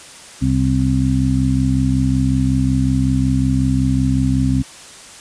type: harmonic tone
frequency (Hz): 65.41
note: C2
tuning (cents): 0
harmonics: 1 / 2 / 3 / 4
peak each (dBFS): -20 / -17 / -23 / -17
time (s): 0.41-4.63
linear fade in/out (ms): 20
effects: white hiss -38 dBFS RMS until 5.2 s + resampled to 22050 Hz

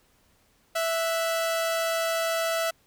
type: tone pair together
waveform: sawtooth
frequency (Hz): 659.3 / 1480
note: E5 / F#6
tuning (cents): 0 / 0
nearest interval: octave + major second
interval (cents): 1400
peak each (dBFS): -21 / -32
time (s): 0.75-2.71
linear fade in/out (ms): 10
effects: pink hiss -64 dBFS RMS until 2.86 s

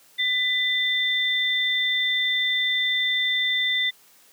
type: tone pair together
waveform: sine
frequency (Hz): 2000 / 3564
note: B6 / A7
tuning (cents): +21 / +22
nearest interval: minor seventh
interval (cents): 1001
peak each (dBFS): -23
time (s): 0.18-3.91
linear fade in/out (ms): 20
effects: white hiss -55 dBFS RMS until 4.32 s + high-pass 150 Hz 12 dB/octave

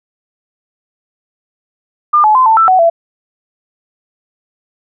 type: tone with pitch steps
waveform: sine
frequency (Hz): 1203 / 856 / 1029 / 888 / 1328 / 746 / 671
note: D6 / A5 / C6 / A5 / E6 / F#5 / E5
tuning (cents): +41 / -48 / -29 / +16 / +12 / +14 / +31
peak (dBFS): -5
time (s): 2.13-2.9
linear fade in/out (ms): 10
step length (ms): 110
effects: none

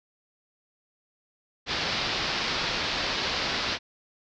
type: low-pass noise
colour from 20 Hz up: white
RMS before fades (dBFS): -29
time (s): 1.66-3.79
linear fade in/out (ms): 50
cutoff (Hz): 5100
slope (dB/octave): 48
effects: none

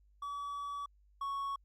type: tone pair in turn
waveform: triangle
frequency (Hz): 1142 / 1109.5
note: D6 / C#6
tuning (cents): -49 / +1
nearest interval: unison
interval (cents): 50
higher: first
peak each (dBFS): -36 / -33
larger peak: second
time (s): 0.22-0.86 / 1.21-1.56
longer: first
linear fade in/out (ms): 5
effects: added 50 Hz sine -63 dBFS peak until 1.64 s + Opus 48 kbps

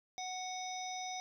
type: harmonic tone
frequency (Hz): 740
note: F#5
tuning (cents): 0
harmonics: 1 / 3 / 5 / 7 / 8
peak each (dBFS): -41 / -48 / -48 / -50 / -47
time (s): 0.18-1.2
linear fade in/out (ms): 0
effects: 12-bit

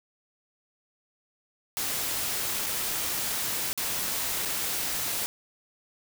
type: noise with dropouts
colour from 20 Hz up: white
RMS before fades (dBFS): -30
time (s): 1.77-5.26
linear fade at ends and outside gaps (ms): 0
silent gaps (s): 2.662-2.666 / 3.73-3.776 / 4.451-4.456
effects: none

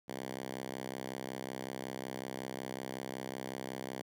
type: tone with high-pass filter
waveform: 5% pulse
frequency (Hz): 65.41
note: C2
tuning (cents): 0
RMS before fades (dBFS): -42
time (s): 0.08-4.02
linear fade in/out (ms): 10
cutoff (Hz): 170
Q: 0.93
effects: none

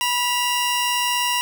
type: tone pair together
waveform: sawtooth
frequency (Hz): 978.5 / 2794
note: B5 / F7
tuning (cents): -16 / 0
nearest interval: octave + tritone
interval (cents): 1816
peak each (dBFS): -18 / -19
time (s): 0.01-1.41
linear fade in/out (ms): 0
effects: none

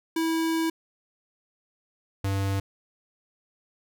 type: tone pair in turn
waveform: square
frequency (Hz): 325.8 / 97.9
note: E4 / G2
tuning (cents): -20 / -2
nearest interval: octave + major sixth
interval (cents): 2082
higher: first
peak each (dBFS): -24 / -25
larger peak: first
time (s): 0.16-0.7 / 2.24-2.6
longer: first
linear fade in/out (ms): 5
effects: none

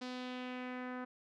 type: tone with low-pass filter sweep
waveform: sawtooth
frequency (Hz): 251.6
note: B3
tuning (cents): +32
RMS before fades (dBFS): -43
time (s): 0.01-1.05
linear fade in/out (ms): 10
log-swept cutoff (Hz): 4800 to 1500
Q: 2
effects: none

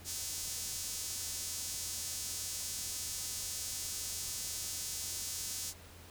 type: tone with high-pass filter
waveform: sawtooth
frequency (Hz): 254.2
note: C4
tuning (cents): -50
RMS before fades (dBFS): -40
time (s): 0.04-5.74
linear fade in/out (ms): 50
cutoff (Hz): 6300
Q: 1.4
effects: added 85 Hz sine -55 dBFS peak until 6.1 s + pink hiss -55 dBFS RMS until 6.1 s

